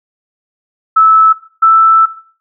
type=tone pair in turn; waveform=sine; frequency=1307 / 1322.2 Hz; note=E6 / E6; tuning=-15 / +5 cents; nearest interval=unison; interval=20 cents; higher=second; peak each=-3 dBFS; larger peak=neither; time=0.96-1.33 / 1.62-2.06 s; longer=second; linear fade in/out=10 ms; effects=noise-tail reverb RT60 0.5 s tail -17 dB re dry